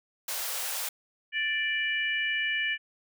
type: high-pass noise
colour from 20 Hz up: white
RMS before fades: -33 dBFS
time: 0.28-0.89 s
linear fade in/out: 5 ms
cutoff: 450 Hz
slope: 96 dB/octave
type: harmonic tone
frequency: 587.3 Hz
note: D5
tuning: in tune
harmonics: 3 / 4 / 5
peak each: -29 / -31 / -33 dBFS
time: 1.32-2.78 s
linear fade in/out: 50 ms
effects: none